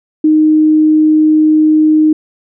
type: tone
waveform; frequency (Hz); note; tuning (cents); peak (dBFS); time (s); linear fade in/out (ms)
sine; 309.4; D#4; -10; -5; 0.24-2.13; 5
effects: none